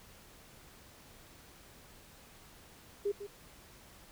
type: tone with echo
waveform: sine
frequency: 405.4 Hz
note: G#4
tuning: 42 cents flat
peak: -29 dBFS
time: 3.05-3.12 s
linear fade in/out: 10 ms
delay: 150 ms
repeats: 1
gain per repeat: -11 dB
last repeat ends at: 3.27 s
effects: pink hiss -57 dBFS RMS until 4.11 s